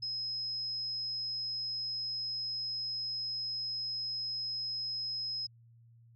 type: tone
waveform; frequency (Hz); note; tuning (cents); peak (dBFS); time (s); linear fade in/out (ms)
sine; 5120; D#8; +49; -34; 0.02-5.47; 10
effects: added 116 Hz sine -57 dBFS peak until 6.15 s